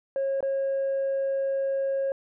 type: tone with dropouts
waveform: sine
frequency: 544 Hz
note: C#5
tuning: 33 cents flat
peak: -22 dBFS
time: 0.16-2.12 s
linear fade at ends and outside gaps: 1 ms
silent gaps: 0.406-0.427 s
effects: tanh soft clip ceiling -22 dBFS